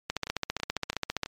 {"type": "two click trains", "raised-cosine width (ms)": 0.2, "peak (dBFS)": [-19, -11], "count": [4, 18], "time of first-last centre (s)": [[0.27, 1.26], [0.1, 1.233]], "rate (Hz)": [3.03, 15], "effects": ["MP3 96 kbps"]}